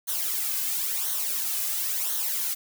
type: noise with flanger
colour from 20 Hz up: blue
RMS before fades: -28 dBFS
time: 0.07-2.55 s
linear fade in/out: 20 ms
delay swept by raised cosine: 0.4 to 2.2 ms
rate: 0.97 Hz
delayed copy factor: -0.7
effects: none